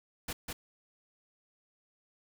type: noise with echo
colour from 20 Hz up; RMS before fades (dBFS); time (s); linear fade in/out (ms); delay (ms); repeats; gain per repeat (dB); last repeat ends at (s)
pink; -37; 0.28-0.33; 5; 200; 1; -2; 0.53
effects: none